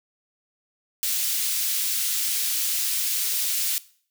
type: high-pass noise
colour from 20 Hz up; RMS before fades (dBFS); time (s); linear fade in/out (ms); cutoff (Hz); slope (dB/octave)
white; -25; 1.03-3.78; 0; 2900; 12
effects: noise-tail reverb RT60 0.5 s tail -19 dB re dry